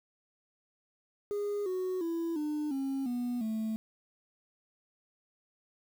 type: tone with pitch steps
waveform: sine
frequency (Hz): 410.3 / 369.8 / 333.3 / 300.4 / 270.7 / 244 / 219.9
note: G#4 / F#4 / E4 / D4 / C#4 / B3 / A3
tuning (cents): -21 / -1 / +19 / +39 / -41 / -21 / -1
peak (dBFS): -28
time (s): 1.31-3.76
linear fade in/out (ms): 0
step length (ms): 350
effects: tanh soft clip ceiling -30 dBFS + 9-bit

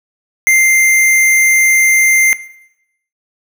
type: tone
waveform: square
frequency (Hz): 2093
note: C7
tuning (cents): 0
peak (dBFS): -7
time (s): 0.47-2.33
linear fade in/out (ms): 0
effects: noise-tail reverb RT60 0.8 s tail -17 dB re dry

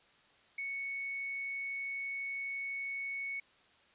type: tone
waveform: sine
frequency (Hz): 2217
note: C#7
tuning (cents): 0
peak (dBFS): -36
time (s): 0.58-3.4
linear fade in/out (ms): 5
effects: white hiss -65 dBFS RMS until 3.94 s + resampled to 8000 Hz

